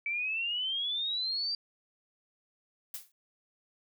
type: exponential sweep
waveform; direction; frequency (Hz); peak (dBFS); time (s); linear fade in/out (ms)
sine; up; 2296 to 4732; -30; 0.06-1.55; 2
type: noise with exponential decay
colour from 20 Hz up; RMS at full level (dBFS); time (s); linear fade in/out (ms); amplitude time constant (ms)
blue; -36; 2.94-3.12; 2; 39
effects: none